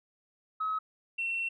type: tone pair in turn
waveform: sine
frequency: 1280 / 2712 Hz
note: D#6 / E7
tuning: +49 / +49 cents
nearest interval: octave + minor second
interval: 1300 cents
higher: second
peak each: -28 / -29 dBFS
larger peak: first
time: 0.6-0.79 / 1.18-1.49 s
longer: second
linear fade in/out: 10 ms
effects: tanh soft clip ceiling -24 dBFS